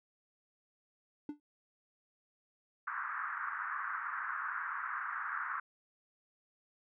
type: tone with exponential decay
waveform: triangle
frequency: 294.5 Hz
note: D4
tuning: 5 cents sharp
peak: -32 dBFS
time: 1.29-1.4 s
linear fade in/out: 2 ms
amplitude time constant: 22 ms
type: band-pass noise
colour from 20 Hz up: pink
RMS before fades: -39 dBFS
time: 2.87-5.6 s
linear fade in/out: 5 ms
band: 1100 to 1700 Hz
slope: 48 dB/octave
effects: none